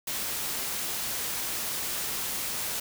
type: noise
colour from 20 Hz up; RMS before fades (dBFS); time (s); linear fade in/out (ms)
white; -32; 0.07-2.8; 5
effects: none